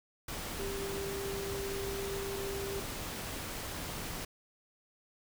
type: tone in noise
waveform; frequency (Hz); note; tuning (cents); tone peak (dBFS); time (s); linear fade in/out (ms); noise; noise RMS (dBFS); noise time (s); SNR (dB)
sine; 394.3; G4; +10; -37; 0.59-2.8; 5; pink; -40; 0.28-4.25; 0
effects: none